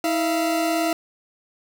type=tone pair together; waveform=40% pulse; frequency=322.3 / 683 Hz; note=E4 / F5; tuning=-39 / -39 cents; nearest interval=octave + minor second; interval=1300 cents; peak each=-22 dBFS; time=0.04-0.93 s; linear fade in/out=2 ms; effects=none